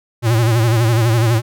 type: tone with vibrato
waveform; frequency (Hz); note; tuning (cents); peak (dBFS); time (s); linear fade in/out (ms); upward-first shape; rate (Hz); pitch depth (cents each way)
square; 115.1; A#2; -22; -12; 0.22-1.42; 50; sine; 12; 93
effects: none